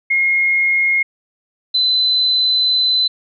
sine tone pair in turn, 2148 / 4029 Hz, C7 / B7, +45 / +34 cents, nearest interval major seventh, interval 1089 cents, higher second, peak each -12 dBFS, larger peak neither, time 0.1-1.03 / 1.74-3.08 s, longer second, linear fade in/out 10 ms, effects none

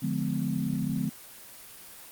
sine chord, D diminished seventh, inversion none, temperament just, 146.83 / 176.2 / 211.4 / 253.7 Hz, D3 / F3 / Ab3 / Cb4, 0 / +16 / +31 / +47 cents, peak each -32 dBFS, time 0.02-1.1 s, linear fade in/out 10 ms, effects white hiss -47 dBFS RMS until 2.11 s + Opus 24 kbps

